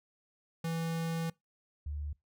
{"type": "tone pair in turn", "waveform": ["square", "sine"], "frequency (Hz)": [164.81, 73.57], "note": ["E3", "D2"], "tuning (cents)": [0, 4], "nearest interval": "octave + major second", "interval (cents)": 1396, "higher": "first", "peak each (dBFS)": [-33, -35], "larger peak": "first", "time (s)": [[0.64, 1.3], [1.86, 2.13]], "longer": "first", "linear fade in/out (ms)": 5, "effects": ["noise-tail reverb RT60 0.2 s tail -24 dB re dry"]}